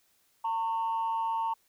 sine tone pair together, 907.7 / 1099 Hz, A#5 / C#6, -46 / -15 cents, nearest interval minor third, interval 331 cents, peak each -27 / -35 dBFS, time 0.44-1.54 s, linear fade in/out 10 ms, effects tanh soft clip ceiling -23 dBFS + white hiss -69 dBFS RMS until 1.68 s

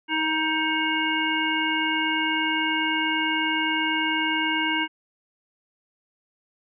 harmonic tone, 314.6 Hz, D#4, 19 cents sharp, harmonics 1 / 3 / 5 / 7 / 9, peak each -28 / -28 / -28 / -28 / -28 dBFS, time 0.08-4.88 s, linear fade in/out 50 ms, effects none

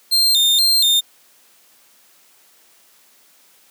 40% pulse tone with vibrato, 3895 Hz, B7, 25 cents flat, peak -11 dBFS, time 0.11-1.01 s, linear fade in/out 20 ms, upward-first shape square, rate 2.1 Hz, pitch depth 120 cents each way, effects white hiss -53 dBFS RMS until 3.7 s + high-pass 200 Hz 12 dB/octave

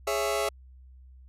sawtooth chord, C# minor, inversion second, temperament just, 415.8 / 554.4 / 665.2 Hz, G#4 / C#5 / E5, +2 / 0 / +16 cents, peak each -26 / -27 / -26 dBFS, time 0.07-0.49 s, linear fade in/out 5 ms, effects added 64 Hz sine -48 dBFS peak until 1.28 s + resampled to 32000 Hz

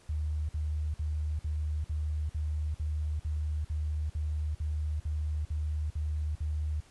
sine tone bursts, 76.1 Hz, D#2, 38 cents flat, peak -29 dBFS, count 15, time 0.09-6.804 s, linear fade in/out 5 ms, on 400 ms, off 51 ms, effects pink hiss -60 dBFS RMS until 6.9 s + resampled to 24000 Hz

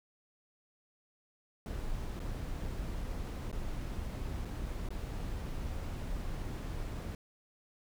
brown noise with dropouts, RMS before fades -38 dBFS, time 1.66-7.15 s, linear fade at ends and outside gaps 1 ms, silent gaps 2.193-2.201 / 3.515-3.527 / 4.45-4.454 / 4.888-4.905 s, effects none

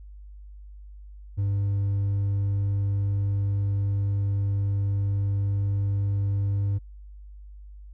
sine tone with hard clipping, 99.8 Hz, G2, 32 cents sharp, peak -23 dBFS, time 1.37-6.79 s, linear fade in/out 20 ms, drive 2 dB, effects added 50 Hz sine -41 dBFS peak until 7.93 s

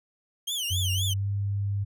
sawtooth tone with vibrato, 3136 Hz, G7, in tune, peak -25 dBFS, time 0.47-1.14 s, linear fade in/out 10 ms, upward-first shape triangle, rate 3.9 Hz, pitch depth 230 cents each way
sine tone with pitch glide, 92.5 to 100.29 Hz, F#2 to G2, 0 to +40 cents, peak -25 dBFS, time 0.7-1.85 s, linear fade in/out 20 ms, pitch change +140 cents, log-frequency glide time 0.82-1.28 s
effects none

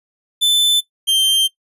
45% pulse tone pair in turn, 3520 / 3148 Hz, A7 / G7, 0 / +7 cents, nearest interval major second, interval 193 cents, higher first, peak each -11 dBFS, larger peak neither, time 0.41-0.81 / 1.07-1.48 s, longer second, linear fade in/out 20 ms, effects noise-tail reverb RT60 0.1 s tail -18 dB re dry + resampled to 32000 Hz

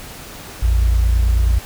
sine tone pair together, 56.79 / 86.1 Hz, A#1 / F2, -45 / -24 cents, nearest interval perfect fifth, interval 721 cents, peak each -11 / -20 dBFS, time 0.62-1.59 s, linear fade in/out 10 ms, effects tanh soft clip ceiling -6 dBFS + pink hiss -35 dBFS RMS until 1.65 s

